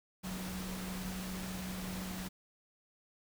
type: tone in noise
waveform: sine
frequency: 185.5 Hz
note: F#3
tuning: 5 cents sharp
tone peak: -40 dBFS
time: 0.23-2.29 s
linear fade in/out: 20 ms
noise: pink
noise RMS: -44 dBFS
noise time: 0.23-2.29 s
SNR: +1 dB
effects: none